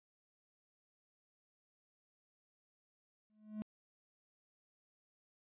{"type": "tone with exponential growth", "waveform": "triangle", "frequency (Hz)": 213.6, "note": "G#3", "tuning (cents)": 49, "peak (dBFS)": -34, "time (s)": [3.3, 3.62], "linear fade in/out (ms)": 0, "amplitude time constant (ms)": 69, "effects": ["resampled to 8000 Hz"]}